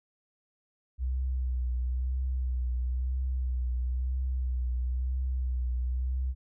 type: tone with vibrato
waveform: sine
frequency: 63 Hz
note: B1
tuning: 35 cents sharp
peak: -27 dBFS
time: 0.98-6.35 s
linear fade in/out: 50 ms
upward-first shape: triangle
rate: 1 Hz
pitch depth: 48 cents each way
effects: none